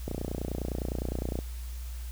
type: click train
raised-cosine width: 2 ms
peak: -19 dBFS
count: 40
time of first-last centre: 0.08-1.389 s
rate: 29.8 Hz
effects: added 60 Hz sine -35 dBFS peak until 2.11 s + white hiss -51 dBFS RMS until 2.11 s